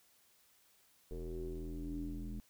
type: tone with low-pass filter sweep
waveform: square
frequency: 41.5 Hz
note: E1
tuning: 12 cents sharp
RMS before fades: -42 dBFS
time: 1.11-2.4 s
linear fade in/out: 0 ms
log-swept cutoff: 430 to 240 Hz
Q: 9.3
effects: white hiss -69 dBFS RMS until 2.49 s